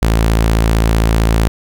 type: tone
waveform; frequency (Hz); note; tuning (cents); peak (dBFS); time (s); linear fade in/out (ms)
sawtooth; 55.5; A1; +16; -6; 0.02-1.48; 0
effects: none